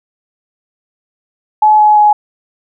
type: tone with pitch steps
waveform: sine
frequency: 854 / 846.6 / 839.3 Hz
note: G#5 / G#5 / G#5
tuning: +48 / +33 / +18 cents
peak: -4 dBFS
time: 1.62-2.13 s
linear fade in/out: 5 ms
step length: 170 ms
effects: none